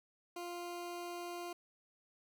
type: tone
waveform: 20% pulse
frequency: 349.2 Hz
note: F4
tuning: in tune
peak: -37 dBFS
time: 0.36-1.53 s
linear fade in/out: 5 ms
effects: none